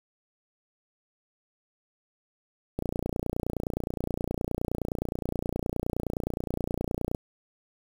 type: click train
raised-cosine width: 2 ms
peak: -16 dBFS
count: 130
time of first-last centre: 2.79-7.148 s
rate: 29.6 Hz
effects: 7-bit

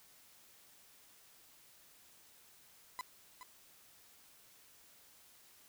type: tone with echo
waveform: 35% pulse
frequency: 1005 Hz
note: B5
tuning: 30 cents sharp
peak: -37 dBFS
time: 2.99-3.01 s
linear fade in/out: 0 ms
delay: 420 ms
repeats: 1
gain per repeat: -10 dB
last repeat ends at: 3.43 s
effects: white hiss -63 dBFS RMS until 5.68 s

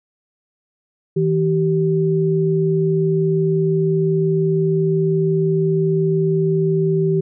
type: tone pair together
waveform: sine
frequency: 160.55 / 386.3 Hz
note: E3 / G4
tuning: -45 / -25 cents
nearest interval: octave + minor third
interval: 1520 cents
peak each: -17 dBFS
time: 1.16-7.21 s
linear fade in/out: 10 ms
effects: none

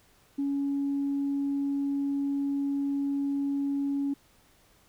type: tone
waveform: sine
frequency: 280 Hz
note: C#4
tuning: 18 cents sharp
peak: -25 dBFS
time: 0.38-4.14 s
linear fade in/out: 10 ms
effects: tanh soft clip ceiling -22 dBFS + pink hiss -62 dBFS RMS until 4.88 s

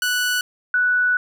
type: tone pair in turn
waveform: sawtooth / sine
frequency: 1480 / 1480 Hz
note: F#6 / F#6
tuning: 0 / 0 cents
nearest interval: unison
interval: 0 cents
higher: neither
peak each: -15 dBFS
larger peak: neither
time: 0.02-0.41 / 0.74-1.17 s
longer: second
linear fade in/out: 2 ms
effects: none

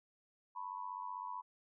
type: tone with amplitude modulation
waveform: sine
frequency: 987.8 Hz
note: B5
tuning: in tune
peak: -37 dBFS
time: 0.55-1.42 s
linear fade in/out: 20 ms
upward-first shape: sine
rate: 95.8 Hz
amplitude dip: 90%
effects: none

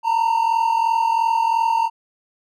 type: tone pair together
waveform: triangle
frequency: 906 / 948.9 Hz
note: A#5 / A#5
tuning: -50 / +31 cents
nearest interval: minor second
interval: 81 cents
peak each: -15 / -20 dBFS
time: 0.03-1.9 s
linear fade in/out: 50 ms
effects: none

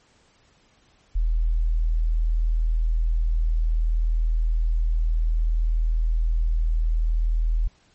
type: tone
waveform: sine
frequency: 40.31 Hz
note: E1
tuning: 38 cents flat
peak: -18 dBFS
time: 1.15-7.68 s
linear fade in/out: 10 ms
effects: pink hiss -60 dBFS RMS until 7.94 s + MP3 32 kbps

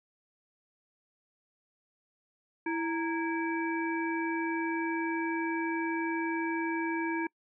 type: harmonic tone with a mistuned harmonic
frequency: 329.6 Hz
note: E4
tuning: in tune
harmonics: 1 / 3 / 5 / 7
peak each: -31 / -36 / -38 / -39 dBFS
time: 2.66-7.27 s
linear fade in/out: 5 ms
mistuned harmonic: 3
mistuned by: -110 cents
effects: noise-tail reverb RT60 0.1 s tail -26 dB re dry

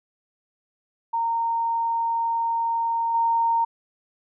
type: tone with level steps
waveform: sine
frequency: 922 Hz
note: A#5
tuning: 19 cents flat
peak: -21 / -18 dBFS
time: 1.13-3.65 s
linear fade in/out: 10 ms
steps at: 3.14 s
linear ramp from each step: 5 ms
effects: none

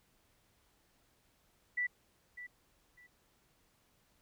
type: tone with echo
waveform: sine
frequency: 1968 Hz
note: B6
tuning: 7 cents flat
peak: -31 dBFS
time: 1.77-1.87 s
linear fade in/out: 10 ms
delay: 600 ms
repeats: 2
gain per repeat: -13 dB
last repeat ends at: 3.07 s
effects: pink hiss -72 dBFS RMS until 4.21 s

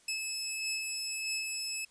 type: beating tone pair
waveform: 15% pulse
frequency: 2600 / 2601.6 Hz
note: E7 / E7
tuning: -24 / -23 cents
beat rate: 1.6 Hz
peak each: -27 / -34 dBFS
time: 0.08-1.85 s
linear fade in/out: 5 ms
effects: white hiss -63 dBFS RMS until 1.9 s + resampled to 22050 Hz

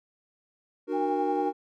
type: chord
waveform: triangle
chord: D augmented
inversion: none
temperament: equal with one note detuned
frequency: 300.4 / 370 / 466.2 Hz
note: D4 / F#4 / A#4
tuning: +39 / 0 / 0 cents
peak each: -29 dBFS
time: 0.87-1.53 s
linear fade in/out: 50 ms
type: tone with tremolo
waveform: sine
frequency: 807 Hz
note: G#5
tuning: 50 cents flat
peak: -26 dBFS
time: 0.92-1.53 s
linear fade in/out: 50 ms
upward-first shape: sine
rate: 11 Hz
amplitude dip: 40%
effects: none

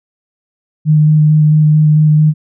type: tone with vibrato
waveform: sine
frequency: 153 Hz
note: D#3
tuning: 29 cents flat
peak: -5 dBFS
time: 0.85-2.34 s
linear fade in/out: 50 ms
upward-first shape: square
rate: 4.5 Hz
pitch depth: 10 cents each way
effects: none

